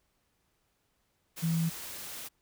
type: tone in noise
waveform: sine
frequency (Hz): 164.81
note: E3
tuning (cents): 0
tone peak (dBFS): -26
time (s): 1.42-1.7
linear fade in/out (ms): 20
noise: white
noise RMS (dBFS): -42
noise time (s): 1.36-2.29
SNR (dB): +13
effects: pink hiss -75 dBFS RMS until 2.41 s